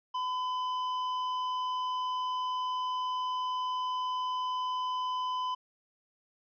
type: tone with hard clipping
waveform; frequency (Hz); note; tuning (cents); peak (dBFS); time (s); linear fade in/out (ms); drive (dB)
sine; 1009; B5; +37; -32; 0.14-5.55; 10; 8
effects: resampled to 11025 Hz